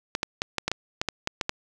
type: clicks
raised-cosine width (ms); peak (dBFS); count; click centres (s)
0.2; -8; 11; 0.151 / 0.231 / 0.419 / 0.583 / 0.68 / 0.716 / 1.015 / 1.087 / 1.274 / 1.412 / 1.494
effects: none